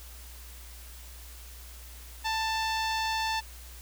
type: tone with low-pass filter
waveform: sawtooth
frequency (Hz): 886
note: A5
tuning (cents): +12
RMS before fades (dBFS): -30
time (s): 2.24-3.41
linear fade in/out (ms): 20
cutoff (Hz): 4900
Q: 1.8
effects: added 60 Hz sine -45 dBFS peak until 3.81 s + white hiss -50 dBFS RMS until 3.81 s